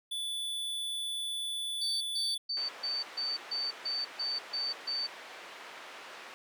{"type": "tone", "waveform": "square", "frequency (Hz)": 3468, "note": "A7", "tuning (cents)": -26, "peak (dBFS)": -34, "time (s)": [0.11, 2.38], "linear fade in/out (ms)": 10}
{"type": "tone bursts", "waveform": "sine", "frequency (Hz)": 4567, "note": "D8", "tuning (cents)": -49, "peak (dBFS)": -31, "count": 10, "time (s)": [1.81, 5.07], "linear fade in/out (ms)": 10, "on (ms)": 200, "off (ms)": 140}
{"type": "band-pass noise", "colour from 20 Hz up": "white", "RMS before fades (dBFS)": -48, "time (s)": [2.57, 6.34], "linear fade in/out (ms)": 0, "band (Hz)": [420, 2400], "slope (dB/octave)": 12}
{"effects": []}